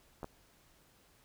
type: clicks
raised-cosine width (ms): 1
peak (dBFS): -28 / -27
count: 2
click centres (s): 0.231 / 0.244
effects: pink hiss -66 dBFS RMS until 1.24 s